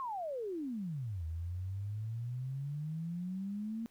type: exponential two-way sweep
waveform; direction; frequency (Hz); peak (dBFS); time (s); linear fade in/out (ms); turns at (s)
sine; down then up; 1100 to 79.1 to 231.5; -36; 0-3.86; 0; 1.25
effects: pink hiss -69 dBFS RMS until 3.9 s